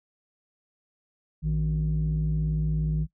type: tone pair together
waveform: sine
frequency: 58.27 / 155.56 Hz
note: A#1 / D#3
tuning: 0 / 0 cents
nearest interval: octave + perfect fourth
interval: 1700 cents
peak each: -26 / -23 dBFS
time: 1.42-3.07 s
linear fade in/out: 50 ms
effects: noise-tail reverb RT60 0.1 s tail -20 dB re dry + tanh soft clip ceiling -19 dBFS